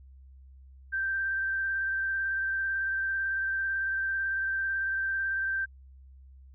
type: tone with vibrato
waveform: sine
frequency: 1568 Hz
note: G6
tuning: in tune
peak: -27 dBFS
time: 0.92-5.66 s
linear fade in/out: 20 ms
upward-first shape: square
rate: 18 Hz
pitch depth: 12 cents each way
effects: added 66 Hz sine -49 dBFS peak until 6.54 s